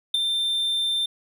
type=tone with ADSR envelope; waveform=triangle; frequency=3579 Hz; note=A7; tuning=29 cents sharp; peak=-14 dBFS; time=0.14-1.06 s; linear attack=5 ms; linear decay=11 ms; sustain=-6 dB; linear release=6 ms; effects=none